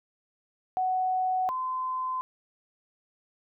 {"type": "tone pair in turn", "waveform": "sine", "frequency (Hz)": [744, 1028], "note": ["F#5", "C6"], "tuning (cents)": [9, -31], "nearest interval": "tritone", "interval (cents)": 560, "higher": "second", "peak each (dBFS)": [-24, -28], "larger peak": "first", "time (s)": [[0.77, 1.49], [1.49, 2.21]], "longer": "neither", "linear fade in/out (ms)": 0, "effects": []}